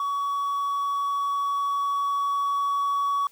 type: tone with level ramp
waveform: triangle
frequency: 1128 Hz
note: C#6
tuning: 30 cents sharp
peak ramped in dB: -22 to -19 dBFS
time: 0-3.27 s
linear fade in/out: 2 ms
effects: tanh soft clip ceiling -16 dBFS + white hiss -57 dBFS RMS until 3.31 s